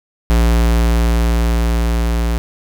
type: tone with level ramp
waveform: square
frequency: 57.8 Hz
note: A#1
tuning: 14 cents flat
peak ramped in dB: -10 to -15 dBFS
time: 0.3-2.38 s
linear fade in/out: 0 ms
effects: none